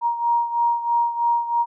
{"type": "beating tone pair", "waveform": "sine", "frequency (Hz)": [941, 944.1], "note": ["A#5", "A#5"], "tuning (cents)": [16, 22], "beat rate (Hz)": 3.1, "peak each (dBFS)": [-19, -24], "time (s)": [0.01, 1.66], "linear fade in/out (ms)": 50, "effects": []}